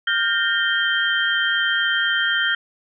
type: tone cluster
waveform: sine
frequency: 1410 / 1574 / 1833 / 3152 Hz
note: F6 / G6 / A#6 / G7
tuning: +16 / +7 / -30 / +9 cents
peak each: -23 dBFS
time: 0.07-2.55 s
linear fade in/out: 5 ms
effects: none